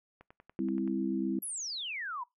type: click train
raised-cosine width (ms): 0.5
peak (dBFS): -37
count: 8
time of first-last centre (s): 0.21-0.877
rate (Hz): 10.5
type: chord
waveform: sine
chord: C major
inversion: second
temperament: equal with one note detuned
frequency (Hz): 199.88 / 261.6 / 329.6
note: G3 / C4 / E4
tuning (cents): +34 / 0 / 0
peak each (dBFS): -34 / -34 / -33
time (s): 0.59-1.39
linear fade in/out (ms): 2
type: exponential sweep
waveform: sine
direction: down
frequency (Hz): 11840 to 932.3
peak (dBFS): -35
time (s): 1.42-2.24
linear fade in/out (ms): 10
effects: noise-tail reverb RT60 0.2 s tail -25 dB re dry